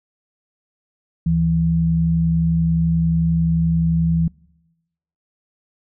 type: tone pair together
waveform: sine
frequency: 73.41 / 164.81 Hz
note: D2 / E3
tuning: 0 / 0 cents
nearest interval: octave + major second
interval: 1400 cents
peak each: -23 / -15 dBFS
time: 1.26-4.28 s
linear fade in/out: 5 ms
effects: noise-tail reverb RT60 1.0 s tail -25 dB re dry